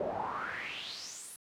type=noise with band-pass filter sweep; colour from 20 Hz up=brown; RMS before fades=-39 dBFS; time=0-1.36 s; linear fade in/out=2 ms; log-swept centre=530 to 11000 Hz; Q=5.1; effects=high-pass 80 Hz 12 dB/octave